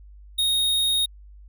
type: tone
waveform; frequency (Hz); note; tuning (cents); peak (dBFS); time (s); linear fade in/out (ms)
square; 3729; A#7; 0; -20; 0.38-1.06; 10
effects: added 50 Hz sine -43 dBFS peak until 1.48 s